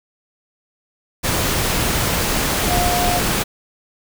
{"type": "tone in noise", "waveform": "sine", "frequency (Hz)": 710, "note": "F5", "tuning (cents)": 28, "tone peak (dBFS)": -19, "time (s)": [2.69, 3.2], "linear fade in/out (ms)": 20, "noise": "pink", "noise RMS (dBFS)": -19, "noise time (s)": [1.23, 3.44], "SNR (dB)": -3, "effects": []}